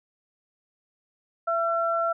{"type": "tone pair together", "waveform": "sine", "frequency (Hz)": [669.4, 1352], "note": ["E5", "E6"], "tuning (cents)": [26, 43], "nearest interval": "octave", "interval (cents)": 1217, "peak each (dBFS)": [-25, -25], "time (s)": [1.47, 2.13], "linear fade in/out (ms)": 10, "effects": []}